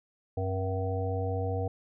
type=harmonic tone with a mistuned harmonic; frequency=95 Hz; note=F#2; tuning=46 cents sharp; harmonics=1 / 3 / 5 / 7 / 8; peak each=-30 / -40 / -34 / -39 / -39 dBFS; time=0.37-1.68 s; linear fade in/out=5 ms; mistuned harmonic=3; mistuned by=-85 cents; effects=none